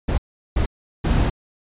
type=noise bursts at uneven times; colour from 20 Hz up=brown; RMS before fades=-18 dBFS; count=3; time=0.08-0.18 / 0.56-0.66 / 1.04-1.3 s; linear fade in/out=10 ms; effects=resampled to 8000 Hz